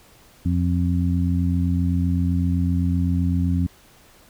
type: harmonic tone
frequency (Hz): 87.8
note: F2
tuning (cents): +10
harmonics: 1 / 2 / 3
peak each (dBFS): -20 / -23 / -25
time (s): 0.45-3.67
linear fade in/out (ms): 10
effects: pink hiss -52 dBFS RMS until 4.29 s